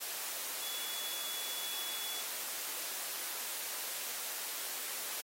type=tone in noise; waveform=sine; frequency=3400 Hz; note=G#7; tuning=40 cents sharp; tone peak=-43 dBFS; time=0.61-2.22 s; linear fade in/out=20 ms; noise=white; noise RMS=-40 dBFS; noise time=0-5.22 s; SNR=-6 dB; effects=high-pass 400 Hz 12 dB/octave + AAC 48 kbps